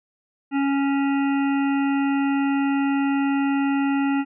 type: harmonic tone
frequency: 277.2 Hz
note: C#4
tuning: in tune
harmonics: 1 / 3 / 5 / 7 / 9 / 10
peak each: -19 / -29 / -33 / -36 / -38 / -39 dBFS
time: 0.51-4.25 s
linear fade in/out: 50 ms
effects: none